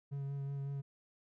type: tone with vibrato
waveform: triangle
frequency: 139.3 Hz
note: C#3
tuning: 9 cents sharp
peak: -35 dBFS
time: 0.11-0.82 s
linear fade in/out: 20 ms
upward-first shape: sine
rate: 5.4 Hz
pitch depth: 16 cents each way
effects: none